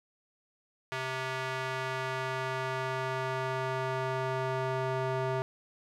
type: tone with band-pass filter sweep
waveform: square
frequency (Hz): 130.81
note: C3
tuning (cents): 0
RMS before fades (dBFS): -33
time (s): 0.92-5.42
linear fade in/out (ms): 0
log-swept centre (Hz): 1800 to 710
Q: 0.83
effects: none